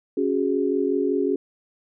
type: chord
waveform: sine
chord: C# suspended fourth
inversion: none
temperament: equal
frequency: 277.2 / 370 / 415.3 Hz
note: C#4 / F#4 / G#4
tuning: 0 / 0 / 0 cents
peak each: -24 dBFS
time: 0.17-1.36 s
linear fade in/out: 5 ms
effects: none